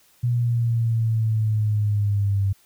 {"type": "linear sweep", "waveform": "sine", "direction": "down", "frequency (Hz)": [121.5, 97.5], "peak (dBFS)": -18, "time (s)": [0.23, 2.53], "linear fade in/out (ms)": 10, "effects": ["white hiss -58 dBFS RMS until 2.65 s"]}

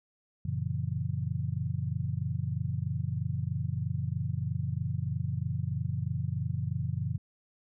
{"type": "chord", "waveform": "sine", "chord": "F# dominant seventh", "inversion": "none", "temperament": "just", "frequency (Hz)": [92.5, 115.62, 138.75, 166.5], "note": ["F#2", "A#2", "C#3", "E3"], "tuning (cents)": [0, -14, 2, 18], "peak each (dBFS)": [-35, -34, -34, -37], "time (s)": [0.45, 7.18], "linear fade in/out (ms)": 5, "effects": []}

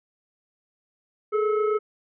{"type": "tone with frequency modulation", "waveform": "sine", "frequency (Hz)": 422.3, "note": "G#4", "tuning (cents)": 29, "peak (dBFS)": -20, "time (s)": [1.32, 1.79], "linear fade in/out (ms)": 20, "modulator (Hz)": 872, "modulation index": 0.77, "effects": []}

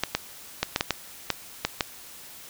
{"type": "clicks", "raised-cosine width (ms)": 0.2, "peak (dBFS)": -5, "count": 9, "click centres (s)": [0.036, 0.15, 0.63, 0.761, 0.809, 0.907, 1.303, 1.65, 1.808], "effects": ["white hiss -45 dBFS RMS until 2.49 s"]}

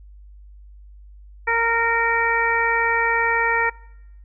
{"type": "harmonic tone", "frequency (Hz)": 461.8, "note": "A#4", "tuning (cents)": -16, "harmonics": [1, 2, 3, 4, 5], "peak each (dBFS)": [-26, -23, -25, -21, -25], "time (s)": [1.47, 3.7], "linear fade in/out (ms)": 10, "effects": ["noise-tail reverb RT60 0.8 s tail -22 dB re dry", "added 50 Hz sine -41 dBFS peak until 4.24 s"]}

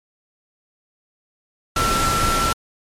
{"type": "tone in noise", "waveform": "sine", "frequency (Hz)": 1347, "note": "E6", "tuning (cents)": 37, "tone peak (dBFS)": -19, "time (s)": [1.76, 2.53], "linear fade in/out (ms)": 5, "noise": "pink", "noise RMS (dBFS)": -21, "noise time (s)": [1.76, 2.53], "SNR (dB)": -1, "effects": ["low-pass 11000 Hz 12 dB/octave", "MP3 64 kbps"]}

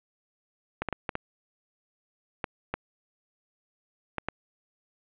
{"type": "clicks", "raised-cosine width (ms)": 0.5, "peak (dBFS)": -14, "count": 9, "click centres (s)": [0.82, 0.887, 0.927, 1.092, 1.154, 2.442, 2.74, 4.183, 4.286], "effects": ["resampled to 8000 Hz", "8-bit"]}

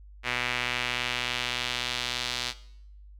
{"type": "tone with band-pass filter sweep", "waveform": "sawtooth", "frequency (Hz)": 123.47, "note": "B2", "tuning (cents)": 0, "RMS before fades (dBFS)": -31, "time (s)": [0.23, 2.54], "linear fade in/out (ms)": 50, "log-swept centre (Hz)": [2300, 4100], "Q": 1.8, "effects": ["noise-tail reverb RT60 0.7 s tail -17 dB re dry", "added 50 Hz sine -46 dBFS peak until 3.19 s"]}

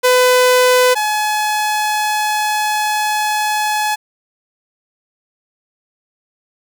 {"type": "tone pair in turn", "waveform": "sawtooth", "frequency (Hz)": [502, 848.9], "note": ["B4", "G#5"], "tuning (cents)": [28, 38], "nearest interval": "major sixth", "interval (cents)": 910, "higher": "second", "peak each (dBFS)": [-5, -11], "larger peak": "first", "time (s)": [[0.03, 0.95], [0.95, 3.96]], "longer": "second", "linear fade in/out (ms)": 20, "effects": []}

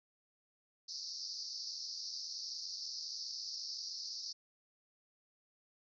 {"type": "band-pass noise", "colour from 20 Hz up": "pink", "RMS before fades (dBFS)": -44, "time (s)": [0.88, 4.33], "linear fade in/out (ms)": 10, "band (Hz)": [4400, 5700], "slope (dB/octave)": 96, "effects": []}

